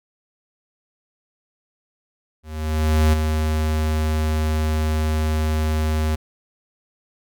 square tone with ADSR envelope, 77.78 Hz, D#2, in tune, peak -13 dBFS, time 2.43-6.16 s, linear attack 700 ms, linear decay 12 ms, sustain -6 dB, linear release 14 ms, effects none

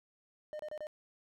triangle tone bursts, 608 Hz, D#5, 40 cents flat, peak -37 dBFS, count 4, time 0.53-0.869 s, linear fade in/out 0 ms, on 63 ms, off 29 ms, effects none

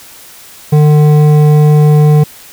sine tone with hard clipping, 150.2 Hz, D3, 39 cents sharp, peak -5 dBFS, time 0.72-2.24 s, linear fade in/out 10 ms, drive 10 dB, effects white hiss -35 dBFS RMS until 2.52 s

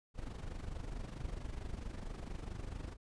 brown noise with amplitude modulation, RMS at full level -40 dBFS, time 0.14-2.97 s, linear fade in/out 50 ms, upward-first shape sine, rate 24.5 Hz, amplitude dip 70%, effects resampled to 22050 Hz

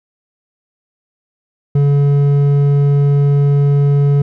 sine tone with hard clipping, 142.4 Hz, C#3, 47 cents sharp, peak -10 dBFS, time 1.75-4.22 s, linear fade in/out 5 ms, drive 6 dB, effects none

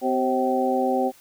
harmonic tone with a mistuned harmonic, 127.9 Hz, C3, 39 cents flat, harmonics 2 / 3 / 4 / 5 / 6, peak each -25 / -27 / -25 / -34 / -24 dBFS, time 0.01-1.12 s, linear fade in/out 50 ms, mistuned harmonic 4, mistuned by +65 cents, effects white hiss -53 dBFS RMS until 1.2 s

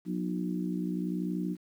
harmonic tone with a mistuned harmonic, 60.7 Hz, B1, 29 cents flat, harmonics 3 / 4 / 5 / 6, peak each -32 / -38 / -35 / -42 dBFS, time 0.05-1.57 s, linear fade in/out 50 ms, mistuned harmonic 6, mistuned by -41 cents, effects 10-bit

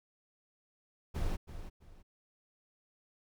brown noise with echo, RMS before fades -33 dBFS, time 1.14-1.37 s, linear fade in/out 20 ms, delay 330 ms, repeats 2, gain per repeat -11 dB, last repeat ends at 2.03 s, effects none

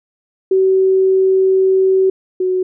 sine tone pair in turn, 380 / 370 Hz, F#4 / F#4, +46 / 0 cents, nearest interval unison, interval 46 cents, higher first, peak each -9 / -13 dBFS, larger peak first, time 0.51-2.1 / 2.4-2.63 s, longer first, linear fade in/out 5 ms, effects none

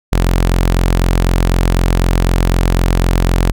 sawtooth tone, 43.97 Hz, F1, 13 cents sharp, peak -6 dBFS, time 0.12-3.52 s, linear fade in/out 10 ms, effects none

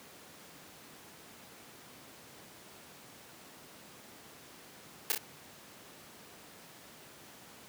white noise with echo, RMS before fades -29 dBFS, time 5.1-5.12 s, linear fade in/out 0 ms, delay 29 ms, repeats 2, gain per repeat -4 dB, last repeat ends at 5.178 s, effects pink hiss -53 dBFS RMS until 7.68 s + high-pass 150 Hz 12 dB/octave

